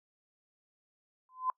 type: tone with exponential growth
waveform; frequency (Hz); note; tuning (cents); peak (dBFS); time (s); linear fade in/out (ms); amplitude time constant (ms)
sine; 1024; C6; -38; -25; 1.29-1.5; 1; 44
effects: noise-tail reverb RT60 0.1 s tail -24 dB re dry